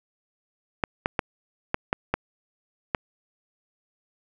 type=clicks; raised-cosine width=0.5 ms; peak=-7 dBFS; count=7; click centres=0.838 / 1.059 / 1.192 / 1.744 / 1.929 / 2.14 / 2.948 s; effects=none